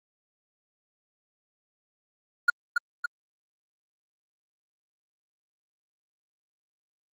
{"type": "tone with echo", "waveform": "triangle", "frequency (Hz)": 1422, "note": "F6", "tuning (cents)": 31, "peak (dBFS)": -13, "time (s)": [2.48, 2.5], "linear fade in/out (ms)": 5, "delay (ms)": 280, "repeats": 2, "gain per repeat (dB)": -5, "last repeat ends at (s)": 3.06, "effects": ["Opus 32 kbps"]}